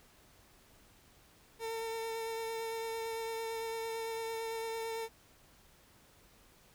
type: tone with vibrato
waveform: 30% pulse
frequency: 452.3 Hz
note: A4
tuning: 48 cents sharp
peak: -34 dBFS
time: 1.59-5.09 s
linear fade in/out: 50 ms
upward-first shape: triangle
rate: 8.9 Hz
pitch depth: 17 cents each way
effects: pink hiss -63 dBFS RMS until 6.74 s